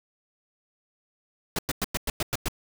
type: noise bursts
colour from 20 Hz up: pink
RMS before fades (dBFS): -27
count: 8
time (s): 1.56-2.484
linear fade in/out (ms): 2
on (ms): 28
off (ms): 100
effects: none